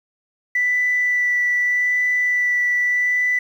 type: tone with vibrato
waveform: sine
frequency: 1975.5 Hz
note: B6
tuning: in tune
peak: -15 dBFS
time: 0.55-3.39 s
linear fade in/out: 5 ms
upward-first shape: sine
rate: 0.82 Hz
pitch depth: 10 cents each way
effects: tanh soft clip ceiling -11 dBFS + 8-bit